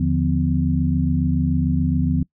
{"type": "tone cluster", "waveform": "sine", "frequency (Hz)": [79.5, 147.7, 174.7, 251.9], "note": ["D#2", "D3", "F3", "B3"], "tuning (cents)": [38, 10, 1, 34], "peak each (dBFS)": -22, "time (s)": [0, 2.23], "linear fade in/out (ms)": 5, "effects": ["noise-tail reverb RT60 0.1 s tail -24 dB re dry"]}